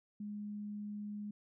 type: tone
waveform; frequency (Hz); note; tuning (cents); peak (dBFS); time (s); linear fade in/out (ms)
sine; 207.6; G#3; 0; -40; 0.2-1.31; 5
effects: none